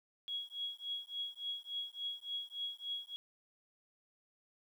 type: tone with tremolo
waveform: sine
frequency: 3322 Hz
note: G#7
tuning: in tune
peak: -35 dBFS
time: 0.28-3.16 s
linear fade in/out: 0 ms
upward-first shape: triangle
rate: 3.5 Hz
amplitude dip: 100%
effects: 11-bit